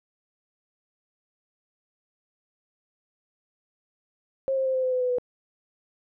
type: tone with pitch steps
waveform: sine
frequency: 536 / 529.8 / 523.8 / 517.7 / 511.8 / 505.9 / 500.1 / 494.4 Hz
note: C5 / C5 / C5 / C5 / C5 / B4 / B4 / B4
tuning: +42 / +22 / +2 / -18 / -38 / +42 / +22 / +2 cents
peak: -22 dBFS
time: 4.48-5.184 s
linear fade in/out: 0 ms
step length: 88 ms
effects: none